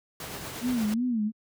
pink noise with tremolo, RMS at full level -36 dBFS, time 0.2-0.94 s, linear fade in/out 2 ms, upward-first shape triangle, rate 8.6 Hz, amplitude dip 35%
sine tone with vibrato, 230 Hz, A#3, 23 cents flat, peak -24 dBFS, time 0.61-1.32 s, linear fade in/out 50 ms, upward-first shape sine, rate 2.8 Hz, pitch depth 160 cents each way
effects high-pass 80 Hz 12 dB/octave

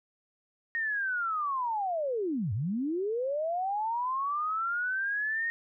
sine linear two-way sweep, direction down then up, 1864.7 to 92.5 to 1864.7 Hz, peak -28 dBFS, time 0.75-5.5 s, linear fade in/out 0 ms, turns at 2.53 s, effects none

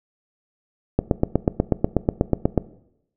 click train, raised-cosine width 2 ms, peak -3 dBFS, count 14, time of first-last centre 0.99-2.577 s, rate 8.19 Hz, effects noise-tail reverb RT60 0.8 s tail -18 dB re dry

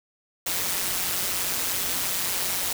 white noise with amplitude modulation, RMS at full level -24 dBFS, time 0.46-2.73 s, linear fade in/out 5 ms, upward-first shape sine, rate 182 Hz, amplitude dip 65%, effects none

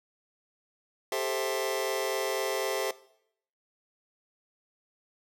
sawtooth chord, A minor seventh, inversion third, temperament just, 396 / 440 / 528 / 660 Hz, G4 / A4 / C5 / E5, +18 / 0 / +16 / +2 cents, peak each -30 dBFS, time 1.12-2.91 s, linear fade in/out 2 ms, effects noise-tail reverb RT60 0.7 s tail -19 dB re dry

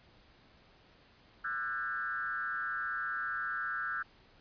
sine tone with frequency modulation, 1480 Hz, F#6, in tune, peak -33 dBFS, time 1.44-4.03 s, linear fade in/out 10 ms, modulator 135 Hz, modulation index 1.4, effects pink hiss -62 dBFS RMS until 4.4 s + resampled to 11025 Hz

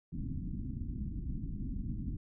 pink low-pass noise, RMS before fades -38 dBFS, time 0.12-2.17 s, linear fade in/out 5 ms, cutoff 280 Hz, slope 48 dB/octave, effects none

